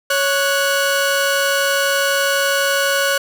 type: tone pair together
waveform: sawtooth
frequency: 556 / 1472 Hz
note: C#5 / F#6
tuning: +5 / -9 cents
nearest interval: octave + perfect fourth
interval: 1686 cents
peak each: -14 dBFS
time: 0.1-3.18 s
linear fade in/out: 5 ms
effects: none